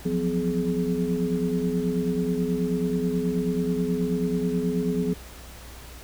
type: tone cluster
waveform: sine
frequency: 172.8 / 182.1 / 253 / 421.8 Hz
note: F3 / F#3 / B3 / G#4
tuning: -18 / -27 / +42 / +27 cents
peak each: -28 dBFS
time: 0.05-5.14 s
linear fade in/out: 10 ms
effects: added 60 Hz sine -43 dBFS peak until 6.03 s + pink hiss -45 dBFS RMS until 6.03 s